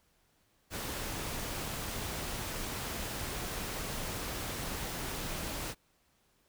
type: noise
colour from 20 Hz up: pink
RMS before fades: -38 dBFS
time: 0.7-5.75 s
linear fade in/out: 50 ms
effects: pink hiss -71 dBFS RMS until 6.48 s